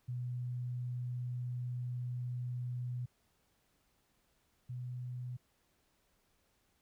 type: tone pair in turn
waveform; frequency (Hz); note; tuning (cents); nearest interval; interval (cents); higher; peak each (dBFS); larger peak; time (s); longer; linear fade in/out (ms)
sine; 123.47 / 124.33; B2 / B2; 0 / +12; unison; 12; second; -36 / -39; first; 0.08-3.06 / 4.69-5.37; first; 10
effects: pink hiss -75 dBFS RMS until 6.81 s